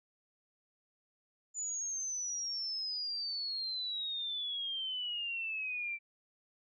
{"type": "exponential sweep", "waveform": "sine", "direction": "down", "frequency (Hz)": [7040, 2333], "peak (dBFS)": -35, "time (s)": [1.54, 5.99], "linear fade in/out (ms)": 50, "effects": []}